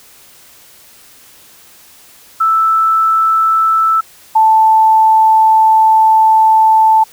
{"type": "tone pair in turn", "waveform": "sine", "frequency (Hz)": [1318.5, 880], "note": ["E6", "A5"], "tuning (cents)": [0, 0], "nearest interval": "perfect fifth", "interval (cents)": 700, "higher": "first", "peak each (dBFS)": [-8, -5], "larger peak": "second", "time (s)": [[2.4, 4.01], [4.35, 7.04]], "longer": "second", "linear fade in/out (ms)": 10, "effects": ["white hiss -42 dBFS RMS until 7.12 s"]}